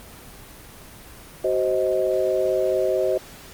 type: chord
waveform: sine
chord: C diminished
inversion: second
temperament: just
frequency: 376.7 / 523.3 / 627.9 Hz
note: Gb4 / C5 / Eb5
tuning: +31 / 0 / +16 cents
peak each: -23 dBFS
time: 1.44-3.18 s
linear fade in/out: 5 ms
effects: pink hiss -43 dBFS RMS until 3.53 s + Opus 24 kbps